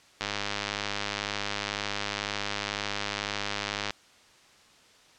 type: click train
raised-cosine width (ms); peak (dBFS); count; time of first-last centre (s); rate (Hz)
0.2; -12; 378; 0.21-3.906; 102
effects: white hiss -57 dBFS RMS until 5.18 s + low-pass 6000 Hz 12 dB/octave